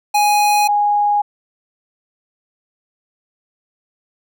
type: tone pair in turn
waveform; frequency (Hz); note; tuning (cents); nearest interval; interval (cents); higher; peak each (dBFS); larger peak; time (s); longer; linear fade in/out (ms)
square / sine; 830.6 / 824.9; G#5 / G#5; 0 / -12; unison; 12; first; -12; neither; 0.14-0.68 / 0.68-1.22; neither; 10
effects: none